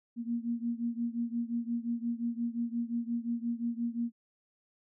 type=beating tone pair; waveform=sine; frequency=233.1 / 238.8 Hz; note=A#3 / A#3; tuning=0 / +42 cents; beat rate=5.7 Hz; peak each=-33 / -35 dBFS; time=0.16-4.12 s; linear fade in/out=50 ms; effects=none